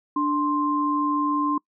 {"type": "tone pair together", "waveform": "sine", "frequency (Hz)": [294.4, 1049], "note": ["D4", "C6"], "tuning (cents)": [4, 4], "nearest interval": "octave + minor seventh", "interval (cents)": 2200, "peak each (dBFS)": -23, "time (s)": [0.16, 1.58], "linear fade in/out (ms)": 5, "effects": ["noise-tail reverb RT60 0.1 s tail -25 dB re dry"]}